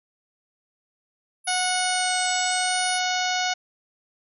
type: exponential two-way sweep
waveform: sine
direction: down then up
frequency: 10548 to 7700 to 9900 Hz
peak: -29 dBFS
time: 1.44-3 s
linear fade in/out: 50 ms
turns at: 2.4 s
type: harmonic tone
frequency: 733 Hz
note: F#5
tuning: 16 cents flat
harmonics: 1 / 2 / 3 / 4 / 5 / 6 / 7 / 8 / 9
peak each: -26 / -29 / -31 / -32 / -33 / -34 / -34 / -35 / -36 dBFS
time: 1.47-3.54 s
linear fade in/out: 10 ms
effects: none